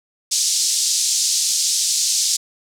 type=band-pass noise; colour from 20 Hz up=pink; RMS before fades=-19 dBFS; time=0.31-2.37 s; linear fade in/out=10 ms; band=4700 to 8300 Hz; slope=24 dB/octave; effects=none